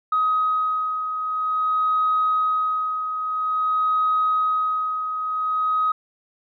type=beating tone pair; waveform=sine; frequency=1261 / 1261.5 Hz; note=D#6 / D#6; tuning=+23 / +23 cents; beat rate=0.5 Hz; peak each=-19 / -27 dBFS; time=0.12-5.92 s; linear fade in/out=5 ms; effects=tanh soft clip ceiling -12 dBFS